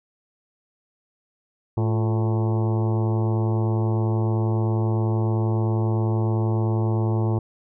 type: harmonic tone with a mistuned harmonic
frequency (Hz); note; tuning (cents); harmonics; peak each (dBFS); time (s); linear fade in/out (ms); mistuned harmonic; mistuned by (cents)
110; A2; 0; 1 / 2 / 3 / 4 / 5 / 6 / 7 / 8 / 9 / 10; -20 / -30 / -28 / -34 / -38 / -39 / -38 / -37 / -43 / -44; 1.77-7.39; 5; 3; +67
effects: none